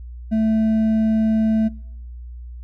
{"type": "tone with hard clipping", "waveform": "triangle", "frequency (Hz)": 220, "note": "A3", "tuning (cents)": 0, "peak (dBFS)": -17, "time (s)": [0.31, 1.69], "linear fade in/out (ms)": 20, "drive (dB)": 8, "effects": ["noise-tail reverb RT60 0.8 s tail -25 dB re dry", "added 60 Hz sine -32 dBFS peak until 2.63 s"]}